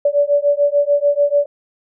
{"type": "beating tone pair", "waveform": "sine", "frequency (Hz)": [573, 579.8], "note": ["D5", "D5"], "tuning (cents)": [-43, -22], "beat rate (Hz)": 6.8, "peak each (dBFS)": -15, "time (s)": [0.05, 1.46], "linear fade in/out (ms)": 5, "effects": []}